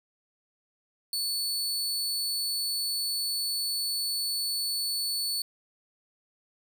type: tone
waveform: sawtooth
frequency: 4450 Hz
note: C#8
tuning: 6 cents sharp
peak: -25 dBFS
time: 1.13-5.42 s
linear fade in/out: 2 ms
effects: none